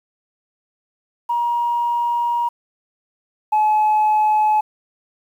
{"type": "tone pair in turn", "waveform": "sine", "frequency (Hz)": [950, 854.4], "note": ["A#5", "G#5"], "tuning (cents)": [33, 49], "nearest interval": "major second", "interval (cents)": 184, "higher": "first", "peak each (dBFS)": [-16, -11], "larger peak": "second", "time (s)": [[1.29, 2.49], [3.52, 4.61]], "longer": "first", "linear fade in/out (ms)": 10, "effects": ["tanh soft clip ceiling -11 dBFS", "8-bit"]}